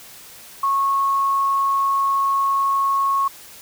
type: tone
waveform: sine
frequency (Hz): 1098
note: C#6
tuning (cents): -17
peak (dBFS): -16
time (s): 0.63-3.28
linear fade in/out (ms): 5
effects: white hiss -42 dBFS RMS until 3.61 s